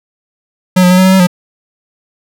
square tone with pitch steps, 183.8 / 179.7 / 182.9 / 186.7 / 188.1 / 190 / 179 Hz, F#3 / F3 / F#3 / F#3 / F#3 / F#3 / F3, -11 / +50 / -20 / +16 / +29 / +46 / +43 cents, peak -5 dBFS, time 0.76-1.271 s, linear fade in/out 10 ms, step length 73 ms, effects none

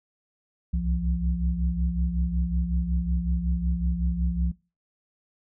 sine tone cluster, 62.7 / 68.1 / 173.3 Hz, B1 / C#2 / F3, +27 / -30 / -13 cents, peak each -26 / -29 / -28 dBFS, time 0.73-4.52 s, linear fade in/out 10 ms, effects noise-tail reverb RT60 0.3 s tail -21 dB re dry

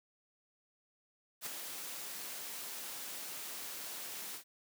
white noise with ADSR envelope, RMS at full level -39 dBFS, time 1.41-4.44 s, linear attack 52 ms, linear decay 11 ms, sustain -5 dB, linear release 94 ms, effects high-pass 200 Hz 12 dB/octave

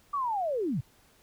sine linear sweep, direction down, 1181 to 103.3 Hz, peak -27 dBFS, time 0.13-0.81 s, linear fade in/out 10 ms, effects pink hiss -62 dBFS RMS until 1.22 s

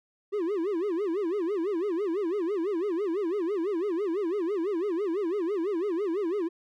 triangle tone with vibrato, 370 Hz, F#4, in tune, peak -24 dBFS, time 0.32-6.49 s, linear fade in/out 20 ms, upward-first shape sine, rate 6 Hz, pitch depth 240 cents each way, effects none

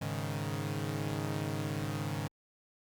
sawtooth chord, Ab suspended fourth, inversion none, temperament equal, 103.83 / 138.59 / 155.56 Hz, Ab2 / Db3 / Eb3, 0 / 0 / 0 cents, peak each -34 dBFS, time 0.01-2.28 s, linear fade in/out 10 ms, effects Opus 48 kbps

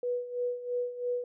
sine tone with tremolo, 490 Hz, B4, 14 cents flat, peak -27 dBFS, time 0.03-1.24 s, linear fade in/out 2 ms, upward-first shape sine, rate 3 Hz, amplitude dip 75%, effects none

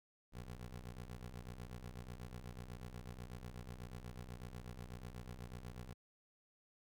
20% pulse ring-modulated tone, 61.74 Hz, B1, in tune, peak -40 dBFS, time 0.32-5.94 s, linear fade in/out 20 ms, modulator 26.8 Hz, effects none

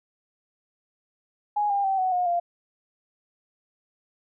sine tone with pitch steps, 830.6 / 801.4 / 773.2 / 746 / 719.7 / 694.4 Hz, G#5 / G5 / G5 / F#5 / F#5 / F5, 0 / +38 / -24 / +14 / -48 / -10 cents, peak -21 dBFS, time 1.56-2.4 s, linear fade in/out 10 ms, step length 140 ms, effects none

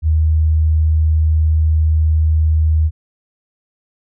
sine tone, 78.5 Hz, D#2, 16 cents sharp, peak -10 dBFS, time 0.02-2.91 s, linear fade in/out 50 ms, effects none

